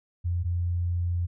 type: tone pair in turn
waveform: sine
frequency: 87.31 / 87.31 Hz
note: F2 / F2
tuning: 0 / 0 cents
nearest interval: unison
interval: 0 cents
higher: neither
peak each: -24 dBFS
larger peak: neither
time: 0.24-0.44 / 0.44-1.27 s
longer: second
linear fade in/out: 20 ms
effects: none